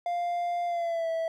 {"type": "tone with pitch glide", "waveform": "triangle", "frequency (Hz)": [698.5, 655.5], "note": ["F5", "E5"], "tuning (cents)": [0, -10], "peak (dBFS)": -25, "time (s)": [0.06, 1.28], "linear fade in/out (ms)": 2, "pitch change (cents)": -110, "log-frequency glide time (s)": [0.66, 1.09], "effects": []}